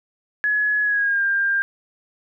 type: tone with pitch glide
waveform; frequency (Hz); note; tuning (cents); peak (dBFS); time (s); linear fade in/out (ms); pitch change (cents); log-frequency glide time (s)
sine; 1692 to 1597; G#6 to G6; +32 to +32; -17; 0.44-1.62; 0; -100; 0.82-1.23
effects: none